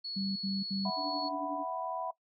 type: tone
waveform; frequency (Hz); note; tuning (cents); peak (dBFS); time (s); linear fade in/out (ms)
sine; 4378; C#8; -22; -37; 0.04-1.29; 10
type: tone bursts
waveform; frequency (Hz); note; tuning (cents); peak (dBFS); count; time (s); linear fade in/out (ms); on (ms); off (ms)
sine; 195.6; G3; -4; -32; 3; 0.16-0.904; 10; 200; 72
type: chord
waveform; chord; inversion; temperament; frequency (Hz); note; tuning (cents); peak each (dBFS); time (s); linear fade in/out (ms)
sine; E suspended second; none; just; 659.3 / 741.7 / 988.9; E5 / F#5 / B5; 0 / +4 / +2; -38; 0.85-2.11; 5
type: tone with tremolo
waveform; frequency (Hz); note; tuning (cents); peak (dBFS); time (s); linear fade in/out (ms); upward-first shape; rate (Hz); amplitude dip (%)
sine; 290.2; D4; -21; -34; 0.96-1.65; 50; triangle; 11; 75
effects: noise-tail reverb RT60 0.1 s tail -19 dB re dry